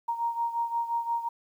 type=beating tone pair; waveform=sine; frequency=932 / 937.7 Hz; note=A#5 / A#5; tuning=-1 / +10 cents; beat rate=5.7 Hz; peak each=-28 / -33 dBFS; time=0.08-1.29 s; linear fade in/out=10 ms; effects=10-bit